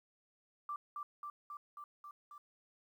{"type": "tone with echo", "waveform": "sine", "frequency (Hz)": 1174.7, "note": "D6", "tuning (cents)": 0, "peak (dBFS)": -38, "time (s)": [0.69, 0.76], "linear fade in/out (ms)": 2, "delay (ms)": 270, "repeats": 6, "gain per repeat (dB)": -2, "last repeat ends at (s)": 2.38, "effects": ["12-bit"]}